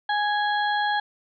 harmonic tone, 830.6 Hz, G#5, in tune, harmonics 1 / 2 / 4 / 5, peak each -23 / -26 / -33 / -38 dBFS, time 0.09-1 s, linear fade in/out 5 ms, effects none

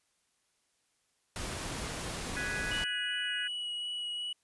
pink noise, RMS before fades -38 dBFS, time 1.36-2.84 s, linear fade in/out 0 ms
sine chord, G# minor seventh, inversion third, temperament equal with one note detuned, 1480 / 1668.9 / 1975.5 / 2489 Hz, F#6 / G#6 / B6 / D#7, 0 / +8 / 0 / 0 cents, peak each -39 / -37 / -43 / -43 dBFS, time 2.36-3.48 s, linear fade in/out 10 ms
triangle tone with vibrato, 2923 Hz, F#7, 22 cents flat, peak -33 dBFS, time 2.71-4.33 s, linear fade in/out 5 ms, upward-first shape sine, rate 2.7 Hz, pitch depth 10 cents each way
effects white hiss -75 dBFS RMS until 4.43 s + resampled to 24000 Hz

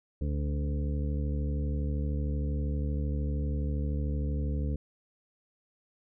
harmonic tone with a mistuned harmonic, 72.8 Hz, D2, 15 cents flat, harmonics 1 / 2 / 3 / 4 / 6 / 7, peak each -29 / -35 / -39 / -41 / -45 / -46 dBFS, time 0.21-4.76 s, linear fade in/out 5 ms, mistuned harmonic 1, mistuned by -26 cents, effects none

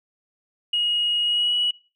sine tone with pitch glide, 2885 to 2929 Hz, F#7 to F#7, -44 to -18 cents, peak -18 dBFS, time 0.73-1.71 s, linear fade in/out 5 ms, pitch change +26 cents, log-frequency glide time 1.23-1.58 s, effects noise-tail reverb RT60 0.4 s tail -23 dB re dry + tanh soft clip ceiling -14 dBFS

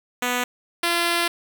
5% pulse tone pair in turn, 246.9 / 342.5 Hz, B3 / F4, 0 / -34 cents, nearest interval tritone, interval 566 cents, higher second, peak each -10 / -8 dBFS, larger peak second, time 0.22-0.44 / 0.83-1.28 s, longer second, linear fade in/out 5 ms, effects none

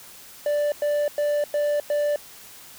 triangle tone bursts, 587.3 Hz, D5, in tune, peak -18 dBFS, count 5, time 0.46-2.16 s, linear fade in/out 2 ms, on 260 ms, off 100 ms, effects white hiss -45 dBFS RMS until 2.78 s

